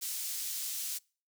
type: high-pass noise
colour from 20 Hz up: pink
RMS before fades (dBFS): -37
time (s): 0.01-0.99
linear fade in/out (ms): 20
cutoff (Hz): 5600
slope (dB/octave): 12
effects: noise-tail reverb RT60 0.4 s tail -26 dB re dry